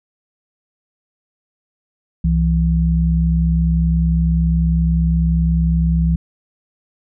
sine tone pair together, 65.8 / 165.8 Hz, C2 / E3, +10 / +10 cents, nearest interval octave + major third, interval 1600 cents, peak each -15 dBFS, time 2.24-6.16 s, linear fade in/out 5 ms, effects none

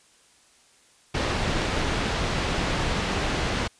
pink low-pass noise, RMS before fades -26 dBFS, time 1.14-3.68 s, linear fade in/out 10 ms, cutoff 4300 Hz, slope 12 dB/octave, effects white hiss -58 dBFS RMS until 3.79 s + resampled to 22050 Hz

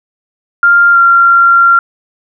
sine tone with pitch glide, 1396.9 to 1379.3 Hz, F6 to F6, 0 to -22 cents, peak -3 dBFS, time 0.63-1.79 s, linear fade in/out 2 ms, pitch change -22 cents, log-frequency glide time 0.92-0.97 s, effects none

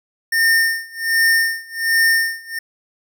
square tone with tremolo, 1817 Hz, A#6, 45 cents flat, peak -12 dBFS, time 0.32-2.59 s, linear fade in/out 5 ms, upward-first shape sine, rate 1.3 Hz, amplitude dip 95%, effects none

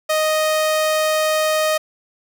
sawtooth tone, 622.3 Hz, D#5, in tune, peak -12 dBFS, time 0.09-1.78 s, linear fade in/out 10 ms, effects none

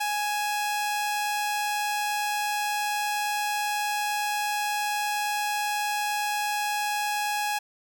sawtooth tone pair together, 831.5 / 2637 Hz, G#5 / E7, +2 / 0 cents, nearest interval octave + minor sixth, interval 1998 cents, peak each -22 / -34 dBFS, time 0-7.59 s, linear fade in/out 10 ms, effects none

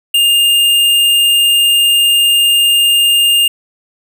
square tone, 2815 Hz, F7, 13 cents sharp, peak -8 dBFS, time 0.14-3.48 s, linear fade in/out 5 ms, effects none

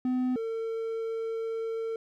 triangle tone pair in turn, 253.4 / 451.5 Hz, B3 / A4, +45 / +45 cents, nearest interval minor seventh, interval 1000 cents, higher second, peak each -23 / -28 dBFS, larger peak first, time 0.05-0.36 / 0.36-1.96 s, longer second, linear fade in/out 2 ms, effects none

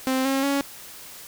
sawtooth tone with pitch steps, 261.4 / 270.1 / 279.2 Hz, C4 / C#4 / C#4, -1 / -45 / +13 cents, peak -17 dBFS, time 0.07-0.61 s, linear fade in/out 0 ms, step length 180 ms, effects white hiss -42 dBFS RMS until 1.27 s

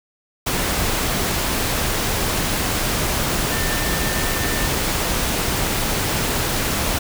sine tone in noise, 1794 Hz, A6, 33 cents sharp, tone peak -29 dBFS, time 3.51-4.68 s, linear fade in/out 10 ms, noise pink, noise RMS -21 dBFS, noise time 0.46-6.99 s, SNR -11 dB, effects none

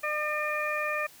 harmonic tone, 603 Hz, D5, 46 cents sharp, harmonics 1 / 2 / 3 / 4, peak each -33 / -33 / -33 / -33 dBFS, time 0.03-1.07 s, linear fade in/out 10 ms, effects white hiss -53 dBFS RMS until 1.2 s

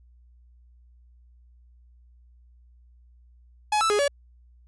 45% pulse tone with pitch steps, 845 / 1320 / 415 / 569 Hz, G#5 / E6 / G#4 / C#5, +30 / +2 / -1 / +45 cents, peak -20 dBFS, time 3.72-4.08 s, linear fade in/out 5 ms, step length 90 ms, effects added 60 Hz sine -52 dBFS peak until 4.67 s + resampled to 24000 Hz

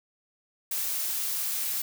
blue noise, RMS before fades -30 dBFS, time 0.71-1.82 s, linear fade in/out 5 ms, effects none

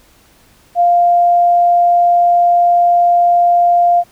sine tone, 698.5 Hz, F5, in tune, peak -7 dBFS, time 0.75-4.04 s, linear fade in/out 50 ms, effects pink hiss -49 dBFS RMS until 4.11 s

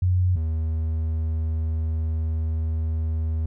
sine / triangle tone pair in turn, 91 / 79.73 Hz, F#2 / D#2, -28 / +43 cents, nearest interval major second, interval 229 cents, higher first, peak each -17 / -20 dBFS, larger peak first, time 0.02-0.36 / 0.36-3.46 s, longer second, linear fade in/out 5 ms, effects none

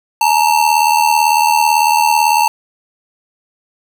square ring-modulated tone, 895 Hz, A5, 29 cents sharp, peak -7 dBFS, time 0.21-2.48 s, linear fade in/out 0 ms, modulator 39 Hz, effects none

